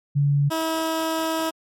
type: tone pair in turn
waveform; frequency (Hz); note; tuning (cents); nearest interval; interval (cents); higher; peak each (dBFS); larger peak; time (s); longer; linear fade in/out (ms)
sine / 15% pulse; 142.8 / 322.5; D3 / E4; -48 / -38; octave + major second; 1410; second; -16; neither; 0.15-0.5 / 0.5-1.51; second; 20
effects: MP3 64 kbps